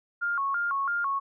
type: tone with vibrato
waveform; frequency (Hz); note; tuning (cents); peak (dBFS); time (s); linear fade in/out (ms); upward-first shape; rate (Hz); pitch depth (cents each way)
sine; 1244.5; D#6; 0; -25; 0.21-1.2; 20; square; 3; 210
effects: none